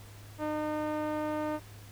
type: tone with low-pass filter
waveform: 5% pulse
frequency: 304.4 Hz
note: D#4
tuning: 38 cents flat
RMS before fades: -33 dBFS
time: 0.38-1.6 s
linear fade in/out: 50 ms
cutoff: 710 Hz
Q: 0.9
effects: added 103 Hz sine -48 dBFS peak until 1.91 s + pink hiss -54 dBFS RMS until 1.91 s